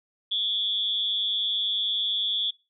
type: tone with amplitude modulation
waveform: sine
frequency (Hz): 3400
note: G#7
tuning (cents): +40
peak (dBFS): -20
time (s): 0.31-2.51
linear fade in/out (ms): 10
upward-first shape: sine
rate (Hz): 209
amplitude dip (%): 80
effects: noise-tail reverb RT60 0.3 s tail -25 dB re dry